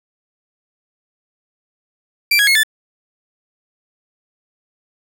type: tone with pitch steps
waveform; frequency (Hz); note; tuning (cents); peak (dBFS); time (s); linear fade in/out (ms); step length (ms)
30% pulse; 2349 / 1659 / 2165 / 1749; D7 / G#6 / C#7 / A6; 0 / -2 / -41 / -11; -8; 2.31-2.634; 5; 81
effects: none